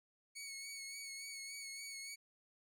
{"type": "tone with vibrato", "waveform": "15% pulse", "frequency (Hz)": 2217, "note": "C#7", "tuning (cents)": 0, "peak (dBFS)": -39, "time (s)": [0.35, 2.16], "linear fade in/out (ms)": 20, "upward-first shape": "sine", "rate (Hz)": 3.5, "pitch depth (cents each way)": 32, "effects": []}